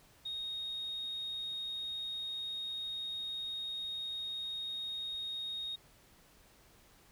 sine tone, 3729 Hz, A#7, in tune, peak -36 dBFS, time 0.25-5.76 s, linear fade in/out 10 ms, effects tanh soft clip ceiling -33 dBFS + pink hiss -63 dBFS RMS until 7.11 s

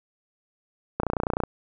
click train, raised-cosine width 1 ms, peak -10 dBFS, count 14, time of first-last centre 1-1.436 s, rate 29.8 Hz, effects none

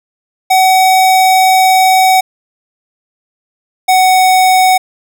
square tone pair in turn, 753 / 746.1 Hz, F#5 / F#5, +30 / +14 cents, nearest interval unison, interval 16 cents, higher first, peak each -6 dBFS, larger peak neither, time 0.5-2.21 / 3.88-4.78 s, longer first, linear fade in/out 10 ms, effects none

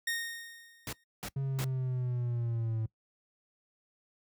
sawtooth tone with exponential decay, 1852 Hz, A#6, 12 cents flat, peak -26 dBFS, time 0.07-1.04 s, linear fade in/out 5 ms, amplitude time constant 210 ms
pink noise bursts, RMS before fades -38 dBFS, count 3, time 0.87-1.644 s, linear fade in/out 2 ms, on 58 ms, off 300 ms
triangle linear sweep, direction down, 137.6 to 110 Hz, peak -28 dBFS, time 1.36-2.86 s, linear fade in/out 5 ms
effects noise-tail reverb RT60 0.1 s tail -22 dB re dry + high-pass 60 Hz 12 dB/octave

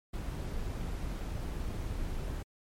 brown noise, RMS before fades -36 dBFS, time 0.13-2.43 s, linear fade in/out 10 ms, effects MP3 64 kbps

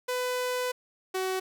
sawtooth tone pair in turn, 500 / 375.7 Hz, B4 / F#4, +21 / +26 cents, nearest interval perfect fourth, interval 495 cents, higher first, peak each -24 dBFS, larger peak neither, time 0.08-0.72 / 1.14-1.4 s, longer first, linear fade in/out 10 ms, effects none

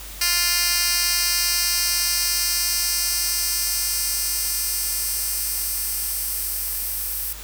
10% pulse tone with high-pass filter sweep, 349.4 Hz, F4, 1 cent sharp, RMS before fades -23 dBFS, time 0.21-7.33 s, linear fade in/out 5 ms, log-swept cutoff 3600 to 12000 Hz, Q 0.93, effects added 50 Hz sine -38 dBFS peak until 7.43 s + white hiss -38 dBFS RMS until 7.43 s

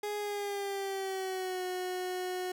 30% pulse tone with pitch glide, 415.3 to 365.7 Hz, G#4 to F#4, 0 to -20 cents, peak -31 dBFS, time 0.03-2.52 s, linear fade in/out 5 ms, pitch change -220 cents, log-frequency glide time 0.18-1.64 s, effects none

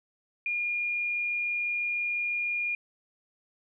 sine tone, 2422 Hz, D#7, 47 cents flat, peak -27 dBFS, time 0.46-2.75 s, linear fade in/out 2 ms, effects none

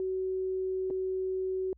sine tone with dropouts, 375.6 Hz, F#4, 26 cents sharp, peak -29 dBFS, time 0-1.73 s, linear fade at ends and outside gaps 1 ms, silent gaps 0.902-0.907 s, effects added 61 Hz sine -56 dBFS peak until 1.77 s

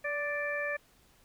harmonic tone with a mistuned harmonic, 587.3 Hz, D5, in tune, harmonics 1 / 2 / 3 / 4, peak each -35 / -43 / -34 / -39 dBFS, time 0.04-0.77 s, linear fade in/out 10 ms, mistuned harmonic 1, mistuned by -21 cents, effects pink hiss -64 dBFS RMS until 1.24 s

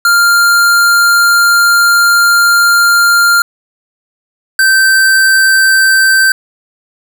square tone pair in turn, 1396.9 / 1553.6 Hz, F6 / G6, 0 / -16 cents, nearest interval major second, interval 184 cents, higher second, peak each -6 dBFS, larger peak neither, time 0.05-3.42 / 4.59-6.32 s, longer first, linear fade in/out 2 ms, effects 8-bit

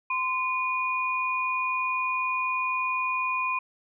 sine tone pair together, 1031 / 2452 Hz, C6 / D#7, -26 / -26 cents, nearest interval octave + minor third, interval 1500 cents, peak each -27 / -28 dBFS, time 0.1-3.59 s, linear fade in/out 5 ms, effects none

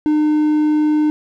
triangle tone, 303.4 Hz, D#4, 44 cents flat, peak -10 dBFS, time 0.06-1.1 s, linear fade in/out 0 ms, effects none

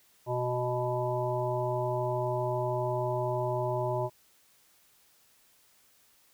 harmonic tone, 123.9 Hz, B2, 6 cents sharp, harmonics 1 / 3 / 5 / 7 / 8, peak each -33 / -34 / -32 / -36 / -38 dBFS, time 0.26-4.1 s, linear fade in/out 50 ms, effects white hiss -64 dBFS RMS until 6.33 s

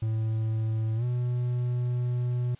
triangle tone with pitch glide, 110.7 to 122.83 Hz, A2 to B2, +11 to -9 cents, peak -23 dBFS, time 0.02-2.55 s, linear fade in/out 5 ms, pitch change +180 cents, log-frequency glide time 0.96-1.04 s, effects white hiss -58 dBFS RMS until 2.59 s + resampled to 8000 Hz

